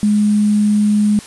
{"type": "tone with sample-and-hold", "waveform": "sine", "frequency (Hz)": 209.1, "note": "G#3", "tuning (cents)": 12, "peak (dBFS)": -10, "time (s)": [0.03, 1.19], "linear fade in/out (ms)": 0, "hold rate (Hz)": 8820, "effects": ["white hiss -36 dBFS RMS until 1.26 s", "resampled to 24000 Hz"]}